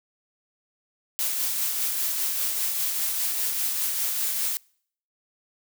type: noise with tremolo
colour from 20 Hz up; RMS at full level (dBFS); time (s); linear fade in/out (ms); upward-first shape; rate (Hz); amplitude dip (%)
blue; -25; 1.19-4.57; 0; triangle; 5; 35
effects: noise-tail reverb RT60 0.6 s tail -26 dB re dry